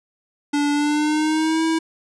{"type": "tone with pitch glide", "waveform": "square", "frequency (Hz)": [290, 323.6], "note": ["D4", "E4"], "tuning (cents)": [-22, -32], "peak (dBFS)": -18, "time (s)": [0.53, 1.79], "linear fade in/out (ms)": 10, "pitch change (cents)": 190, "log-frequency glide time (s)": [0.72, 1.63], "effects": ["resampled to 22050 Hz"]}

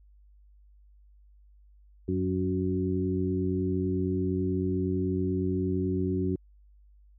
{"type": "harmonic tone with a mistuned harmonic", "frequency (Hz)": 92.5, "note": "F#2", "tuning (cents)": 0, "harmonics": [1, 2, 3, 4], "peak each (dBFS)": [-31, -31, -31, -31], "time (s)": [2.08, 6.36], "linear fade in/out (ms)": 5, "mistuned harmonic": 3, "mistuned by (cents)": 22, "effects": ["added 50 Hz sine -54 dBFS peak until 7.18 s"]}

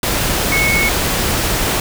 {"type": "tone in noise", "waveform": "sine", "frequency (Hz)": 2201, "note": "C#7", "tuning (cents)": -13, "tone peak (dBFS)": -14, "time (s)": [0.52, 0.89], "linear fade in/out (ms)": 2, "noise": "pink", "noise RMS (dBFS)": -17, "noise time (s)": [0.03, 1.8], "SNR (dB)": 0, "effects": []}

